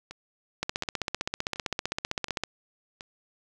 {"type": "two click trains", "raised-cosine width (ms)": 0.2, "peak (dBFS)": [-23, -11], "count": [5, 29], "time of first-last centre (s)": [[0.11, 3.009], [0.63, 2.436]], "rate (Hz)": [1.38, 15.5], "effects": []}